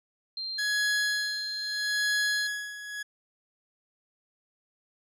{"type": "tone", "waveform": "sine", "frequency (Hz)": 4169, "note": "C8", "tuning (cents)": -7, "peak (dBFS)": -32, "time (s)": [0.37, 2.47], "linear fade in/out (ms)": 2}
{"type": "tone with tremolo", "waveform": "40% pulse", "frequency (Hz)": 1677, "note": "G#6", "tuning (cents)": 16, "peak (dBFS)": -24, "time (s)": [0.58, 3.03], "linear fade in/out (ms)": 10, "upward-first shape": "sine", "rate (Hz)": 0.79, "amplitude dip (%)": 80}
{"effects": ["low-pass 12000 Hz 12 dB/octave"]}